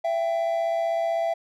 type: tone pair together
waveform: triangle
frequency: 668.1 / 784 Hz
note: E5 / G5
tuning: +23 / 0 cents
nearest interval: minor third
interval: 277 cents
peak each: -21 / -28 dBFS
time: 0.04-1.34 s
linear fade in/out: 10 ms
effects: none